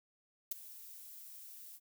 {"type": "noise with ADSR envelope", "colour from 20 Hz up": "violet", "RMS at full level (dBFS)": -33, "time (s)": [0.51, 1.8], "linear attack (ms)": 6, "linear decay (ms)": 14, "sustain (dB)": -19, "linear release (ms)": 50, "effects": []}